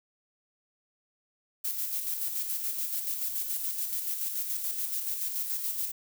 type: noise with tremolo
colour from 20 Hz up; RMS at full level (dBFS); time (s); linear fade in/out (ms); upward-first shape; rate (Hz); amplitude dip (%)
violet; -31; 1.64-5.92; 10; square; 7; 40
effects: none